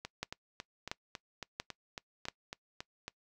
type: two click trains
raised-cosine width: 0.2 ms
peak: -18 / -23 dBFS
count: 4 / 12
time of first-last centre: 0.23-2.285 / 0.05-3.08 s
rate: 1.46 / 3.63 Hz
effects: noise-tail reverb RT60 0.1 s tail -23 dB re dry